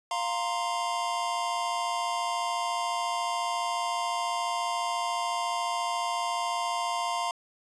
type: chord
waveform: square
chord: F suspended fourth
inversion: none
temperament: equal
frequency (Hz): 698.5 / 932.3 / 1046.5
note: F5 / Bb5 / C6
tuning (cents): 0 / 0 / 0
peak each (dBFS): -33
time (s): 0.11-7.31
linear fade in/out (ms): 2
effects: resampled to 22050 Hz